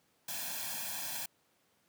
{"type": "noise with comb filter", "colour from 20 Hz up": "white", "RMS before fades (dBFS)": -39, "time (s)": [0.28, 1.26], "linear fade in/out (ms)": 5, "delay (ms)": 1.2, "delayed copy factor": 0.9, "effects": ["pink hiss -72 dBFS RMS until 1.88 s", "high-pass 150 Hz 12 dB/octave"]}